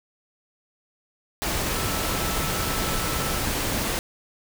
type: tone in noise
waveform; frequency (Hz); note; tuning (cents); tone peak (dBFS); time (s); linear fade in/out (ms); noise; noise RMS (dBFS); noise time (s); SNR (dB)
sine; 1318.5; E6; 0; -35; 1.76-3.4; 0; pink; -26; 1.42-3.99; -12
effects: none